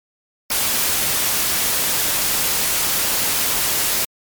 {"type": "noise", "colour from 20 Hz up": "white", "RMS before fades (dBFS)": -19, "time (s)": [0.5, 4.05], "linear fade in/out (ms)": 5, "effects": ["MP3 96 kbps"]}